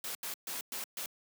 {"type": "noise bursts at uneven times", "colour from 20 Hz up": "white", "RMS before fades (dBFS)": -39, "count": 5, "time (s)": [[0.04, 0.15], [0.23, 0.34], [0.47, 0.61], [0.72, 0.84], [0.97, 1.06]], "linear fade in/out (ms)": 2, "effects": ["high-pass 200 Hz 12 dB/octave"]}